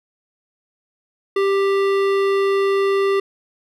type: tone with hard clipping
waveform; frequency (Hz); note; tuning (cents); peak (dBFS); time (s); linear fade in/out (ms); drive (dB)
sine; 393.5; G4; +7; -17; 1.36-3.2; 5; 15
effects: none